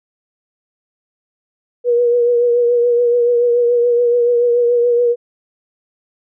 sine tone with vibrato, 480 Hz, B4, 49 cents flat, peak -10 dBFS, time 1.84-5.16 s, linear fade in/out 50 ms, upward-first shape triangle, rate 7 Hz, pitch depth 35 cents each way, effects none

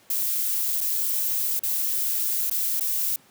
violet noise with dropouts, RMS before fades -25 dBFS, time 0.1-3.16 s, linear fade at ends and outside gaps 2 ms, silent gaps 0.806-0.811 / 1.593-1.634 / 2.498-2.512 / 2.798-2.808 s, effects pink hiss -56 dBFS RMS until 3.3 s + high-pass 150 Hz 12 dB/octave

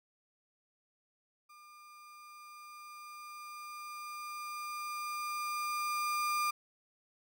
35% pulse tone with level ramp, 1202 Hz, D6, 40 cents sharp, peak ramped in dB -53 to -28 dBFS, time 1.49-6.51 s, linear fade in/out 10 ms, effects none

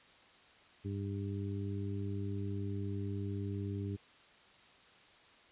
harmonic tone, 99.7 Hz, G2, 30 cents sharp, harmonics 1 / 2 / 3 / 4, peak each -37 / -43 / -44 / -46 dBFS, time 0.84-3.97 s, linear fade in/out 20 ms, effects white hiss -61 dBFS RMS until 5.51 s + resampled to 8000 Hz

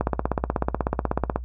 click train, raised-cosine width 1 ms, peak -7 dBFS, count 23, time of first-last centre 0.01-1.36 s, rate 16.3 Hz, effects noise-tail reverb RT60 0.1 s tail -18 dB re dry + added 60 Hz sine -31 dBFS peak until 1.44 s

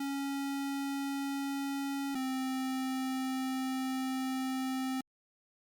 square tone pair in turn, 277.2 / 261.6 Hz, C#4 / C4, 0 / 0 cents, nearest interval minor second, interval 100 cents, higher first, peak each -34 / -33 dBFS, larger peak second, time 0-2.15 / 2.15-5.01 s, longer second, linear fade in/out 5 ms, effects Opus 48 kbps

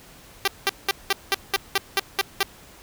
5% pulse tone bursts, 392 Hz, G4, in tune, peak -7 dBFS, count 10, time 0.45-2.43 s, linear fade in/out 2 ms, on 27 ms, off 190 ms, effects pink hiss -48 dBFS RMS until 2.82 s

